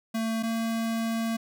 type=tone pair in turn; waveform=square; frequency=224.7 / 226.8 Hz; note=A3 / A#3; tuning=+37 / -47 cents; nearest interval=unison; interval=16 cents; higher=second; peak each=-27 dBFS; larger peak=neither; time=0.14-0.43 / 0.43-1.37 s; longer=second; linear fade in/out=10 ms; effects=none